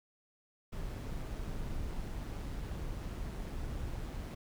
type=noise with amplitude modulation; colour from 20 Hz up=brown; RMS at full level=-38 dBFS; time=0.72-4.35 s; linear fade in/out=10 ms; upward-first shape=sine; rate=150 Hz; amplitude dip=30%; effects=none